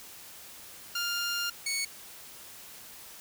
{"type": "tone pair in turn", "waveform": "15% pulse", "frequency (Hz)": [1402, 2219], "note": ["F6", "C#7"], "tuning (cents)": [6, 1], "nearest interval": "minor sixth", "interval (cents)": 795, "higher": "second", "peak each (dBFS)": -23, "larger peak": "neither", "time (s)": [[0.95, 1.5], [1.66, 1.85]], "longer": "first", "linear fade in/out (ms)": 5, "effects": ["white hiss -48 dBFS RMS until 3.2 s"]}